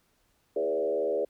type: tone with frequency modulation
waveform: sine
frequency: 491.6 Hz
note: B4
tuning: 8 cents flat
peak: -25 dBFS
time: 0.56-1.25 s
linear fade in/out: 5 ms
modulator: 76.3 Hz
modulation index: 1.5
effects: pink hiss -70 dBFS RMS until 1.29 s